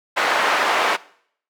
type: band-pass noise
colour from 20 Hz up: white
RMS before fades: -19 dBFS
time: 0.16-0.97 s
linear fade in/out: 20 ms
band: 580 to 1600 Hz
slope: 12 dB/octave
effects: noise-tail reverb RT60 0.6 s tail -20 dB re dry